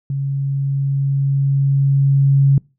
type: tone with level ramp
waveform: sine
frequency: 138.1 Hz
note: C#3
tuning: 6 cents flat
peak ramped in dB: -18 to -8 dBFS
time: 0.1-2.58 s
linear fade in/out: 2 ms
effects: noise-tail reverb RT60 0.3 s tail -26 dB re dry